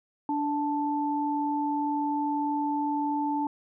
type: tone pair together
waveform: sine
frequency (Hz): 292 / 879.1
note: D4 / A5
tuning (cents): -10 / -2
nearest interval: octave + perfect fifth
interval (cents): 1908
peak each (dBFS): -28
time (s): 0.29-3.47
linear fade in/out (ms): 2
effects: none